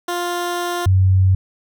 15% pulse / sine tone pair in turn, 350.6 / 94.32 Hz, F4 / F#2, +7 / +34 cents, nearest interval octave + major seventh, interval 2273 cents, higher first, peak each -14 / -10 dBFS, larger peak second, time 0.08-0.86 / 0.86-1.35 s, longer first, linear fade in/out 5 ms, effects none

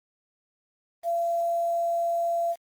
sine tone with quantisation, 681 Hz, F5, 44 cents flat, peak -23 dBFS, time 1.03-2.56 s, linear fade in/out 50 ms, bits 8, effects Opus 24 kbps

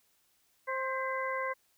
harmonic tone with a mistuned harmonic, 527 Hz, C5, 12 cents sharp, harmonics 1 / 2 / 3 / 4, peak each -36 / -35 / -40 / -38 dBFS, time 0.67-1.54 s, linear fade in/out 20 ms, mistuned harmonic 4, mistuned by -65 cents, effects white hiss -71 dBFS RMS until 1.77 s

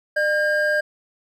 triangle tone pair together, 602.4 / 1610 Hz, D5 / G6, +44 / +46 cents, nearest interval octave + perfect fourth, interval 1702 cents, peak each -19 / -18 dBFS, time 0.16-0.81 s, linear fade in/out 10 ms, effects none

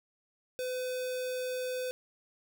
square tone with notch filter, 506 Hz, B4, 42 cents sharp, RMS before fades -35 dBFS, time 0.59-1.91 s, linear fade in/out 0 ms, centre 1200 Hz, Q 1.5, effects none

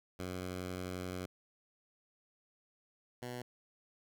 10% pulse tone pair in turn, 91.4 / 123.27 Hz, F#2 / B2, -21 / -3 cents, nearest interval perfect fourth, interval 518 cents, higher second, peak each -31 / -33 dBFS, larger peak first, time 0.19-1.26 / 3.22-3.42 s, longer first, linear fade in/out 5 ms, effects none

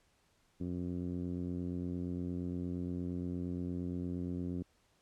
10% pulse tone with low-pass filter, 88.6 Hz, F2, 25 cents sharp, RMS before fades -38 dBFS, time 0.6-4.63 s, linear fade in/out 10 ms, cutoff 260 Hz, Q 1.6, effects pink hiss -72 dBFS RMS until 5.01 s + low-pass 10000 Hz 12 dB/octave

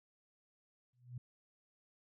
sine tone with exponential growth, 123.47 Hz, B2, in tune, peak -39 dBFS, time 0.93-1.18 s, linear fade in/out 5 ms, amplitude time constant 54 ms, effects none

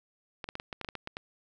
clicks, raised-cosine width 0.3 ms, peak -21 dBFS, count 11, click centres 0.442 / 0.489 / 0.554 / 0.599 / 0.728 / 0.813 / 0.847 / 0.888 / 0.953 / 1.074 / 1.169 s, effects none

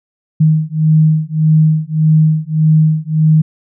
sine beating tone pair, 155.56 / 157.26 Hz, D#3 / D#3, 0 / +19 cents, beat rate 1.7 Hz, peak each -11 dBFS, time 0.4-3.42 s, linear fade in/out 10 ms, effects none

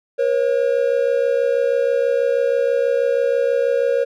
triangle tone pair together, 477.8 / 544 Hz, A#4 / C#5, +43 / -33 cents, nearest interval major second, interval 224 cents, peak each -16 dBFS, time 0.18-4.05 s, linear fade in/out 20 ms, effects none

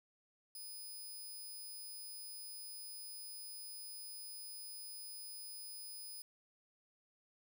10% pulse tone, 5000 Hz, D#8, 8 cents sharp, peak -40 dBFS, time 0.55-6.22 s, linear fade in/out 2 ms, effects 11-bit

